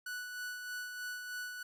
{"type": "tone with tremolo", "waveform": "45% pulse", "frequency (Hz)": 1480, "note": "F#6", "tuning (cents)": 0, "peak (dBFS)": -38, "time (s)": [0.06, 1.63], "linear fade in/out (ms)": 5, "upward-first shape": "sine", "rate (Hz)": 3.2, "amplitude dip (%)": 40, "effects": []}